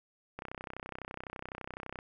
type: click train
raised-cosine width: 0.5 ms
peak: -25 dBFS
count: 52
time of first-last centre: 0.39-1.989 s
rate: 31.9 Hz
effects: none